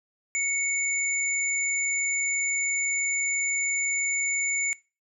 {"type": "tone pair together", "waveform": "sine", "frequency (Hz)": [2217, 7063], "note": ["C#7", "A8"], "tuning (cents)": [0, 6], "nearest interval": "octave + minor sixth", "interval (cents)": 2006, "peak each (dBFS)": [-26, -28], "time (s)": [0.35, 4.73], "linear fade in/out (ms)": 0, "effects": ["noise-tail reverb RT60 0.3 s tail -21 dB re dry"]}